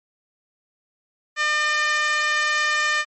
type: tone with high-pass filter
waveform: sawtooth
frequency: 603 Hz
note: D5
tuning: 46 cents sharp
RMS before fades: -21 dBFS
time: 1.36-3.05 s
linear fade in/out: 50 ms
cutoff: 1600 Hz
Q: 3.4
effects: MP3 32 kbps